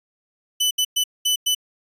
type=tone bursts at uneven times; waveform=sawtooth; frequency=2998 Hz; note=F#7; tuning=22 cents sharp; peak=-14 dBFS; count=5; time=0.6-0.71 / 0.78-0.85 / 0.96-1.04 / 1.25-1.36 / 1.46-1.55 s; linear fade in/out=10 ms; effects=resampled to 32000 Hz